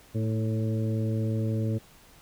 harmonic tone with a mistuned harmonic, 110.9 Hz, A2, 14 cents sharp, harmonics 1 / 2 / 3 / 4 / 5, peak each -26 / -32 / -36 / -38 / -40 dBFS, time 0.14-1.79 s, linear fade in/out 20 ms, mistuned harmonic 3, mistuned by -31 cents, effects pink hiss -55 dBFS RMS until 2.21 s

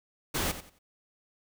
pink noise with echo, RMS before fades -30 dBFS, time 0.34-0.52 s, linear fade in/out 10 ms, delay 90 ms, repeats 3, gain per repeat -12 dB, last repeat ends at 0.79 s, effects none

